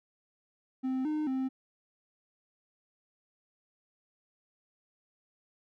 triangle tone with pitch steps, 260.4 / 305.6 / 262.5 Hz, C4 / D#4 / C4, -8 / -31 / +6 cents, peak -27 dBFS, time 0.83-1.49 s, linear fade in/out 20 ms, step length 220 ms, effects none

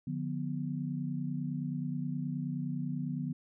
sine chord, B diminished, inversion first, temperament just, 148.16 / 177.8 / 246.9 Hz, D3 / F3 / B3, +16 / +31 / 0 cents, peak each -36 / -38 / -37 dBFS, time 0.07-3.33 s, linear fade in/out 5 ms, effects none

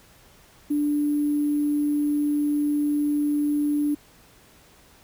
sine tone with sample-and-hold, 293.7 Hz, D4, in tune, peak -20 dBFS, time 0.7-3.95 s, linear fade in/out 10 ms, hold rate 11025 Hz, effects pink hiss -54 dBFS RMS until 5.03 s

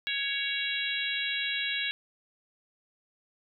harmonic tone with a mistuned harmonic, 554.4 Hz, C#5, in tune, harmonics 3 / 4 / 5 / 6 / 7, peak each -35 / -35 / -35 / -35 / -35 dBFS, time 0.07-1.91 s, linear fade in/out 0 ms, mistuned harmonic 4, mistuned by +21 cents, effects none

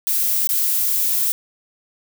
violet noise with dropouts, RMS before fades -19 dBFS, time 0.07-1.32 s, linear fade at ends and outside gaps 0 ms, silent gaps 0.472-0.491 s, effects none

